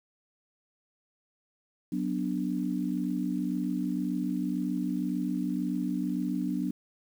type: chord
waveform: sine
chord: B minor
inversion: second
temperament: equal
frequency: 185 / 246.9 / 293.7 Hz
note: F#3 / B3 / D4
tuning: 0 / 0 / 0 cents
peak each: -32 dBFS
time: 1.92-6.71 s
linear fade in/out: 5 ms
effects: 9-bit